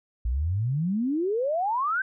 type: exponential sweep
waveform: sine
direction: up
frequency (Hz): 55 to 1585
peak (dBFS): -23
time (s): 0.25-2.02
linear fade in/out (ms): 5
effects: none